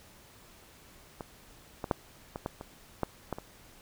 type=clicks; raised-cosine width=1 ms; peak=-24 / -20 / -11 / -22 / -18 / -26 / -14 / -18 / -25 dBFS; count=9; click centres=1.208 / 1.842 / 1.912 / 2.359 / 2.461 / 2.611 / 3.033 / 3.327 / 3.385 s; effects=pink hiss -56 dBFS RMS until 3.81 s